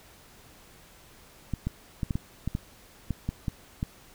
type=clicks; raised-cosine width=5 ms; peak=-16 dBFS; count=11; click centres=1.537 / 1.67 / 2.032 / 2.108 / 2.155 / 2.476 / 2.551 / 3.107 / 3.29 / 3.482 / 3.829 s; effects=pink hiss -54 dBFS RMS until 4.14 s